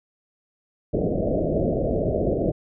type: low-pass noise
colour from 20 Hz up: white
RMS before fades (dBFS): -23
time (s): 0.93-2.52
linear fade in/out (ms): 10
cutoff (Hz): 660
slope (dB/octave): 96
effects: none